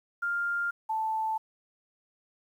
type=tone pair in turn; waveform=sine; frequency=1400 / 879.4 Hz; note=F6 / A5; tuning=+4 / -1 cents; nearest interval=minor sixth; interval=805 cents; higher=first; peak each=-27 dBFS; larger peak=neither; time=0.22-0.71 / 0.89-1.38 s; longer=neither; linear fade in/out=10 ms; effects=10-bit